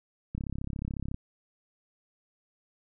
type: click train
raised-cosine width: 5 ms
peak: -22 dBFS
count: 28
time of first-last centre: 0.35-1.144 s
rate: 34 Hz
effects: none